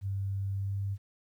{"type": "tone with pitch glide", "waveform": "sine", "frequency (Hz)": [98, 99.02], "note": ["G2", "G2"], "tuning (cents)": [0, 18], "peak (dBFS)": -30, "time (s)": [0.01, 0.98], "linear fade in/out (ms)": 50, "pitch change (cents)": 18, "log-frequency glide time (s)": [0.54, 0.78], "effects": ["11-bit"]}